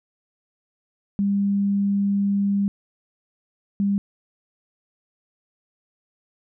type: tone bursts at uneven times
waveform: sine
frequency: 200 Hz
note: G3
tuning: 35 cents sharp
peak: -18 dBFS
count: 2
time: 1.19-2.68 / 3.8-3.98 s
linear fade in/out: 0 ms
effects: none